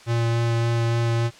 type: tone with vibrato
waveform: square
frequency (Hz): 116.54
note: A#2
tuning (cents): 0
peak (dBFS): -20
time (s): 0.06-1.31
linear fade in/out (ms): 50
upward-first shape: sine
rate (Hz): 3.5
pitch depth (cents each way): 9
effects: white hiss -47 dBFS RMS until 1.39 s + low-pass 6000 Hz 12 dB/octave